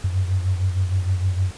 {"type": "beating tone pair", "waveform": "sine", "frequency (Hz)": [92, 98.5], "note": ["F#2", "G2"], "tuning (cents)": [-9, 9], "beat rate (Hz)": 6.5, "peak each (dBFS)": [-19, -25], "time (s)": [0.04, 1.51], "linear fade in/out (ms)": 5, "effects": ["pink hiss -41 dBFS RMS until 1.57 s", "resampled to 22050 Hz"]}